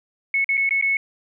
sine tone with dropouts, 2200 Hz, C#7, 14 cents flat, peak -17 dBFS, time 0.34-0.97 s, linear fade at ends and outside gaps 2 ms, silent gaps 0.444-0.49 / 0.571-0.576 / 0.692-0.708 / 0.813-0.824 s, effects none

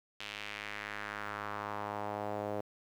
sawtooth tone with band-pass filter sweep, 103.83 Hz, G#2, in tune, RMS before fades -40 dBFS, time 0.2-2.61 s, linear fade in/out 5 ms, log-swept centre 3000 to 560 Hz, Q 2, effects 10-bit

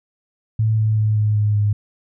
sine tone with pitch steps, 110 / 108.74 / 107.49 / 106.25 / 105.03 / 103.83 Hz, A2 / A2 / A2 / G#2 / G#2 / G#2, 0 / -20 / -40 / +40 / +20 / 0 cents, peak -14 dBFS, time 0.59-1.73 s, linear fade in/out 5 ms, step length 190 ms, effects none

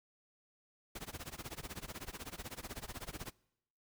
pink noise with tremolo, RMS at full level -43 dBFS, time 0.95-3.31 s, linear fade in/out 5 ms, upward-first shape sine, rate 16 Hz, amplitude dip 95%, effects noise-tail reverb RT60 0.8 s tail -24 dB re dry

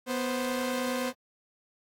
sawtooth tone pair together, 246.8 / 523.3 Hz, B3 / C5, -1 / 0 cents, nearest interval octave + minor second, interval 1301 cents, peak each -27 / -28 dBFS, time 0.06-1.13 s, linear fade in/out 50 ms, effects AAC 64 kbps

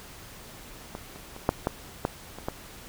clicks, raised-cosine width 1 ms, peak -21 / -30 / -27 / -6 / -10 / -10 / -25 / -14 dBFS, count 8, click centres 0.951 / 1.16 / 1.364 / 1.491 / 1.671 / 2.051 / 2.386 / 2.485 s, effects pink hiss -46 dBFS RMS until 2.88 s

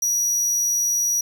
45% pulse tone, 5800 Hz, F#8, 35 cents flat, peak -19 dBFS, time 0.02-1.21 s, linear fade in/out 5 ms, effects none

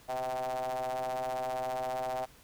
square ring-modulated tone, 63.5 Hz, B1, 49 cents sharp, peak -30 dBFS, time 0.08-2.26 s, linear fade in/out 20 ms, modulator 706 Hz, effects pink hiss -58 dBFS RMS until 2.43 s

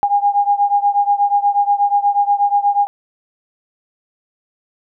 sine beating tone pair, 810 / 818.3 Hz, G#5 / G#5, -43 / -26 cents, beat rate 8.3 Hz, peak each -14 / -16 dBFS, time 0.03-2.87 s, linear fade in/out 0 ms, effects none

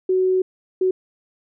sine tone bursts at uneven times, 372.6 Hz, F#4, 12 cents sharp, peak -15 dBFS, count 2, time 0.09-0.42 / 0.81-0.91 s, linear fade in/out 5 ms, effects none

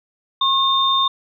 sine tone pair together, 1079 / 3629 Hz, C#6 / A#7, -47 / -47 cents, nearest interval octave + major sixth, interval 2100 cents, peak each -17 dBFS, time 0.41-1.08 s, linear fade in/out 5 ms, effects none

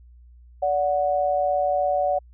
sine tone pair together, 579.1 / 736 Hz, D5 / F#5, -24 / -9 cents, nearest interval major third, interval 415 cents, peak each -22 dBFS, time 0.62-2.19 s, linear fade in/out 10 ms, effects added 60 Hz sine -46 dBFS peak until 2.33 s

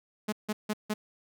sawtooth tone bursts, 212.3 Hz, G#3, 38 cents sharp, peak -24 dBFS, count 4, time 0.28-0.94 s, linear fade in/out 10 ms, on 45 ms, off 160 ms, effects none

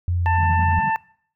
sine tone with vibrato, 87.31 Hz, F2, in tune, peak -18 dBFS, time 0.08-0.79 s, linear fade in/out 0 ms, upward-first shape sine, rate 4 Hz, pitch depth 15 cents each way
harmonic tone, 889 Hz, A5, 18 cents sharp, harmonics 1 / 2 / 3, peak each -19 / -26 / -34 dBFS, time 0.26-0.96 s, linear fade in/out 0 ms
pink band-pass noise, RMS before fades -31 dBFS, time 0.38-0.9 s, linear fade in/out 5 ms, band 150 to 200 Hz, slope 48 dB/octave
effects noise-tail reverb RT60 0.6 s tail -23 dB re dry

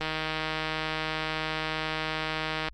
click train, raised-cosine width 0.3 ms, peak -14 dBFS, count 421, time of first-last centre 0.01-2.685 s, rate 157 Hz, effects added 50 Hz sine -46 dBFS peak until 2.73 s + Opus 32 kbps

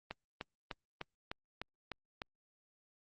click train, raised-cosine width 0.3 ms, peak -24 dBFS, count 8, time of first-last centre 0.11-2.218 s, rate 3.32 Hz, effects Opus 24 kbps

